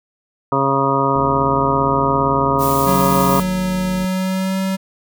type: harmonic tone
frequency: 137 Hz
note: C#3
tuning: 20 cents flat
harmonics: 1 / 2 / 3 / 4 / 5 / 7 / 8 / 9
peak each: -23 / -22 / -22 / -23 / -25 / -19 / -25 / -20 dBFS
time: 0.52-3.4 s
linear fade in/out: 2 ms
type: click train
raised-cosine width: 3 ms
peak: -19 dBFS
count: 224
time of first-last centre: 1.16-4.045 s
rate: 77.3 Hz
type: noise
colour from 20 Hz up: blue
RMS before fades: -26 dBFS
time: 2.58-3.44 s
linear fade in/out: 50 ms
type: tone with pitch glide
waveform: square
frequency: 185 to 190.75 Hz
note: F#3 to G3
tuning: 0 to -47 cents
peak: -18 dBFS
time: 2.86-4.77 s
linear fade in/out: 20 ms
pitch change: +53 cents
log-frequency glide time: 3.96-4.59 s
effects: none